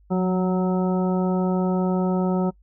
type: harmonic tone with a mistuned harmonic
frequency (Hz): 185.2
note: F#3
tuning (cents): +2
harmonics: 1 / 2 / 3 / 4 / 5 / 7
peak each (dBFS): -20 / -26 / -30 / -32 / -34 / -37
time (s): 0.1-2.51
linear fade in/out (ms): 20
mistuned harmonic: 1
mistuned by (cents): -26
effects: noise-tail reverb RT60 0.1 s tail -25 dB re dry + added 50 Hz sine -52 dBFS peak until 2.62 s